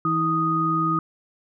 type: tone cluster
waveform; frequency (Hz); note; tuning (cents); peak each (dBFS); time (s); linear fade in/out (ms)
sine; 163.5 / 320.5 / 1243; E3 / E4 / D#6; -14 / -49 / -2; -26 / -26 / -21; 0.05-0.99; 2
effects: none